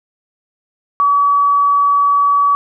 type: tone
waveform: sine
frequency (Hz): 1140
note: C#6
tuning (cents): +48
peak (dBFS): -9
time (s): 1-2.55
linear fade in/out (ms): 0
effects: none